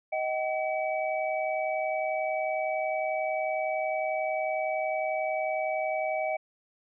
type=tone cluster; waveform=sine; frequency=630 / 761 / 2284 Hz; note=D#5 / F#5 / D7; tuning=+21 / +48 / -49 cents; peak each=-29 / -32 / -35 dBFS; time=0.12-6.37 s; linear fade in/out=10 ms; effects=none